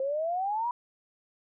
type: exponential sweep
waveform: sine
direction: up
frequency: 524 to 987.8 Hz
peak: -27 dBFS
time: 0-0.71 s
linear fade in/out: 2 ms
effects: none